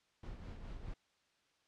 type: noise with tremolo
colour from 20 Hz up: brown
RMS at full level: -45 dBFS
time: 0.23-0.94 s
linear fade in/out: 5 ms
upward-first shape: sine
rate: 4.8 Hz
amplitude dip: 45%
effects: white hiss -75 dBFS RMS until 1.67 s + low-pass 5000 Hz 12 dB/octave